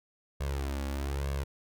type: tone with flanger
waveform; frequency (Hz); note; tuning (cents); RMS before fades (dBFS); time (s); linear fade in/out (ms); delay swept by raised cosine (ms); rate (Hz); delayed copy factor
sawtooth; 69.3; C#2; 0; -33; 0.4-1.44; 10; 1.8 to 3.6; 1.1; +0.75
effects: none